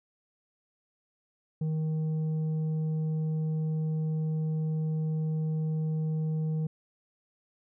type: tone with tanh clipping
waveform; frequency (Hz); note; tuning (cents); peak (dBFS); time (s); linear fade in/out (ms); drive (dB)
sine; 157; D#3; +16; -28; 1.61-6.67; 5; 5
effects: none

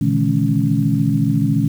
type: tone cluster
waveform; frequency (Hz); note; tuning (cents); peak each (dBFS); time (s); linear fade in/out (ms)
sine; 120.5 / 147.5 / 161.5 / 211.1 / 277.7; B2 / D3 / E3 / G#3 / C#4; -42 / +8 / -35 / +29 / +3; -20; 0.01-1.68; 5
effects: 7-bit

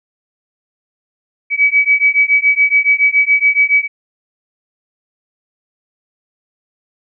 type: beating tone pair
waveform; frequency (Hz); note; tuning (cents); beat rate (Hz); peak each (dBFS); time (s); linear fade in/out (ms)
sine; 2276 / 2283.1; C#7 / D7; +45 / -49; 7.1; -12; 1.5-3.88; 50
effects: none

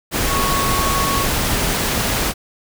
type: tone in noise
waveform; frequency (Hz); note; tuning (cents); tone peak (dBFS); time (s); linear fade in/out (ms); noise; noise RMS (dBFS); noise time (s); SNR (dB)
sine; 1107; C#6; -3; -20; 0.27-1.27; 50; pink; -19; 0.11-2.34; -4
effects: none

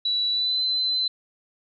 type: tone with pitch glide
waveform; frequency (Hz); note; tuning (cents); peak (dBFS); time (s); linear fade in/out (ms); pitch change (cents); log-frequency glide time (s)
sine; 3936 to 4047; B7 to B7; -7 to +42; -21; 0.05-1.08; 5; +49; 0.31-0.6
effects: none

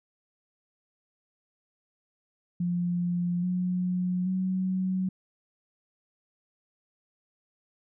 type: tone with pitch steps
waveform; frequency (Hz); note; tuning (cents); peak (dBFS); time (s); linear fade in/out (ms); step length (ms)
sine; 175.4 / 180.96 / 186.69; F3 / F#3 / F#3; +8 / -38 / +16; -25; 2.6-5.09; 5; 830
effects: none

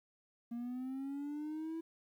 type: linear sweep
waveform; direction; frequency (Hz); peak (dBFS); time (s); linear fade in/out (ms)
triangle; up; 233.1 to 329.6; -36; 0.51-1.81; 10
effects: tanh soft clip ceiling -32 dBFS + 12-bit

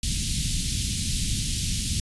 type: band-stop noise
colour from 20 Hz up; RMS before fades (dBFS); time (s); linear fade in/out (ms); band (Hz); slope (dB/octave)
pink; -26; 0.03-2; 2; 210 to 3100; 24
effects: resampled to 24000 Hz

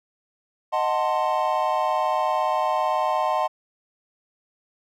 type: chord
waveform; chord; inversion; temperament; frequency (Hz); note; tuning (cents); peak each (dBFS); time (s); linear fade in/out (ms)
triangle; D# diminished seventh; none; equal with one note detuned; 622.3 / 740 / 887.7 / 1046.5; D#5 / F#5 / A5 / C6; 0 / 0 / +15 / 0; -24; 0.72-3.48; 20
effects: none

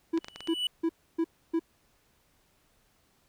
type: tone bursts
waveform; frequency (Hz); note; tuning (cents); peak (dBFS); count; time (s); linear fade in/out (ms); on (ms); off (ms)
triangle; 329.6; E4; 0; -22; 5; 0.13-1.595; 10; 61; 290
type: clicks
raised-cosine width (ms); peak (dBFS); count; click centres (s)
0.2; -22; 6; 0.176 / 0.245 / 0.284 / 0.36 / 0.406 / 0.474
type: tone with exponential growth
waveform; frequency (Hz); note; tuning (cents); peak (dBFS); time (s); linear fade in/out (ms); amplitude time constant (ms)
triangle; 2960; F#7; 0; -23; 0.21-0.67; 2; 100
effects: pink hiss -68 dBFS RMS until 3.28 s

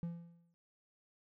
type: tone with exponential decay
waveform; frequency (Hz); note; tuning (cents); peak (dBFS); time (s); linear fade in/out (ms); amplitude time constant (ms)
triangle; 170; F3; -46; -33; 0.03-0.54; 0; 110
effects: none

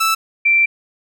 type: tone pair in turn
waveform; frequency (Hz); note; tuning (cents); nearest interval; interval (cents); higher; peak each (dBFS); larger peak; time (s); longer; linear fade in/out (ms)
sawtooth / sine; 1318.5 / 2349; E6 / D7; 0 / 0; minor seventh; 1000; second; -10; neither; 0-0.15 / 0.45-0.66; second; 10
effects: none

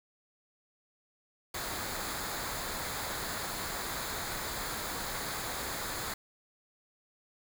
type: noise with comb filter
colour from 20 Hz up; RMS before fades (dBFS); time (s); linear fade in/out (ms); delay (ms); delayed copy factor
pink; -37; 1.54-6.14; 5; 0.35; -0.55
effects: none

